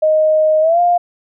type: tone with pitch glide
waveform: sine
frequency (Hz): 622.3 to 702.6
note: D#5 to F5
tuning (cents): 0 to +10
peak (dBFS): -9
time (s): 0.02-0.98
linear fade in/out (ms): 10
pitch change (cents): +210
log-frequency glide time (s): 0.61-0.8
effects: none